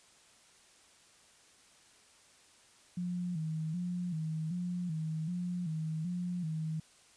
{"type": "tone with vibrato", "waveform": "sine", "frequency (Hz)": 167.6, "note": "E3", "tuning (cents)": 29, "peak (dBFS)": -33, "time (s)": [2.97, 6.8], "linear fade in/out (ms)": 5, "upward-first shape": "square", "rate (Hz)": 1.3, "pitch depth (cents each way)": 100, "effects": ["white hiss -62 dBFS RMS until 7.16 s", "resampled to 22050 Hz"]}